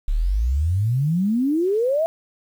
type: exponential sweep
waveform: sine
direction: up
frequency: 33.99 to 675 Hz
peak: -17 dBFS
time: 0.08-2.06 s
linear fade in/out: 0 ms
effects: 8-bit